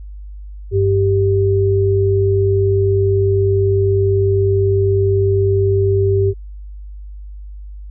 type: tone pair together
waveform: sine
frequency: 98 / 392 Hz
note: G2 / G4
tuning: 0 / 0 cents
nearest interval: 2 octaves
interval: 2400 cents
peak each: -14 dBFS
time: 0.71-6.34 s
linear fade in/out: 50 ms
effects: added 50 Hz sine -29 dBFS peak until 7.9 s